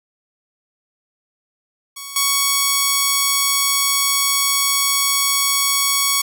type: tone with level steps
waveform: 5% pulse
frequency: 1115 Hz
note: C#6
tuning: 10 cents sharp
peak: -18 / -3 dBFS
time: 1.96-6.22 s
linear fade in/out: 10 ms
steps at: 2.16 s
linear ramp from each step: 2 ms
effects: none